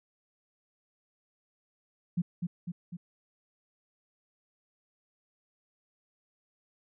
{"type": "tone with echo", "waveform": "sine", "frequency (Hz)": 174.7, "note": "F3", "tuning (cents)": 1, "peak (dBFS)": -25, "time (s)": [2.17, 2.22], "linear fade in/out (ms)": 10, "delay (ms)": 250, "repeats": 3, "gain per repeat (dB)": -4, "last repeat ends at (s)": 2.97, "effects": []}